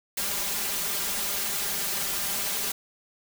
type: noise with comb filter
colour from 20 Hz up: white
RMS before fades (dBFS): -29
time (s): 0.17-2.72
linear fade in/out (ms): 5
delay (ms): 5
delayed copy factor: +0.85
effects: none